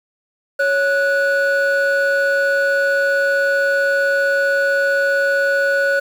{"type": "tone pair together", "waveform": "triangle", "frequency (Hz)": [556, 1471.5], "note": ["C#5", "F#6"], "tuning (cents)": [5, -10], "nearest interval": "octave + perfect fourth", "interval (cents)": 1685, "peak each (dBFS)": [-14, -14], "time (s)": [0.59, 6], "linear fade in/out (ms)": 10, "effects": ["tanh soft clip ceiling -7 dBFS", "7-bit"]}